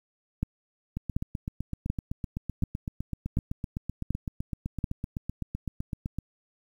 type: two click trains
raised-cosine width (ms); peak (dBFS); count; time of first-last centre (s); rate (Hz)
5; -14 / -19; 7 / 42; 0.43-4.842 / 0.97-6.186; 1.36 / 7.86
effects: 9-bit